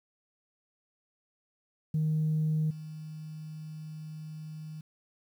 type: tone with level steps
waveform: sine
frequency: 155.56 Hz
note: D#3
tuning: in tune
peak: -24 / -39 dBFS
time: 1.94-4.81 s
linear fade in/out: 5 ms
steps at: 2.7 s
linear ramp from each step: 10 ms
effects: tanh soft clip ceiling -22 dBFS + 10-bit